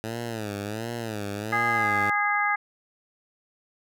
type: tone with vibrato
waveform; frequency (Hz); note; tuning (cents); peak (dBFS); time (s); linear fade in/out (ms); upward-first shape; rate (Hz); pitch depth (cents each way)
10% pulse; 109.2; A2; -13; -22; 0.04-2.1; 0; sine; 1.4; 140
type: harmonic tone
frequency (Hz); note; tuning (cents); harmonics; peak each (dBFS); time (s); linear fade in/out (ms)
412.1; G#4; -13; 2 / 3 / 4 / 5; -27 / -27 / -27 / -27; 1.52-2.56; 10
effects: none